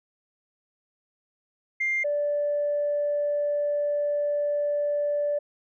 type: tone pair in turn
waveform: sine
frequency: 2100 / 583.9 Hz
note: C7 / D5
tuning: +6 / -10 cents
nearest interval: octave + minor seventh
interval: 2216 cents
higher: first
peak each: -22 dBFS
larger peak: neither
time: 1.8-2.04 / 2.04-5.39 s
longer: second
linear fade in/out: 10 ms
effects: tanh soft clip ceiling -18 dBFS